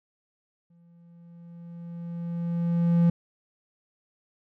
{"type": "tone with exponential growth", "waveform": "triangle", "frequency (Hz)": 170.5, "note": "F3", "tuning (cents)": -41, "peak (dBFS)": -14, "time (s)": [0.7, 3.1], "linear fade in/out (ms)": 5, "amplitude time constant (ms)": 520, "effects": []}